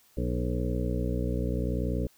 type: harmonic tone with a mistuned harmonic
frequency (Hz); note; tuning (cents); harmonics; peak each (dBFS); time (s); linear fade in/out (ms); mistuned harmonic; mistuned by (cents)
60.6; B1; -32; 1 / 2 / 3 / 4 / 5 / 7 / 8 / 9; -30 / -33 / -35 / -36 / -37 / -38 / -39 / -40; 0.17-2.07; 5; 5; +38
effects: white hiss -62 dBFS RMS until 2.17 s